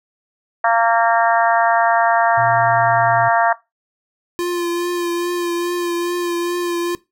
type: harmonic tone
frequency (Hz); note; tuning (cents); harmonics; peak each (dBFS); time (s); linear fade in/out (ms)
230; A#3; -23; 3 / 4 / 5 / 6 / 7 / 8; -16 / -18 / -20 / -22 / -23 / -24; 0.64-3.53; 5
type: tone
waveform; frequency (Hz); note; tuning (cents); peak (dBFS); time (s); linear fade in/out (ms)
triangle; 120; B2; -49; -24; 2.37-3.29; 10
type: tone with vibrato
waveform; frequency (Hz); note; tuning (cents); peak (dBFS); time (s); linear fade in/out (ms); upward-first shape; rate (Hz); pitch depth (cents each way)
square; 347.8; F4; -7; -19; 4.39-6.95; 0; triangle; 2.4; 26
effects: noise-tail reverb RT60 0.2 s tail -18 dB re dry